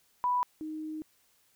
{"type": "tone pair in turn", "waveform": "sine", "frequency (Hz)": [987.8, 311.1], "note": ["B5", "D#4"], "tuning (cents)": [0, 0], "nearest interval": "octave + minor sixth", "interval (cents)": 2000, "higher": "first", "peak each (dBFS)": [-25, -35], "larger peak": "first", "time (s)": [[0.24, 0.43], [0.61, 1.02]], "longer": "second", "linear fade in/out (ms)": 0, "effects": ["white hiss -68 dBFS RMS until 1.55 s"]}